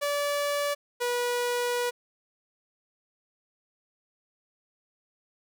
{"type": "tone pair in turn", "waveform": "sawtooth", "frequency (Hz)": [577, 486.2], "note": ["D5", "B4"], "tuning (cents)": [-31, -27], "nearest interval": "minor third", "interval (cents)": 296, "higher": "first", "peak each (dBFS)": -22, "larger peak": "neither", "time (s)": [[0.01, 0.75], [1, 1.91]], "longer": "second", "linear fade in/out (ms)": 20, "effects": []}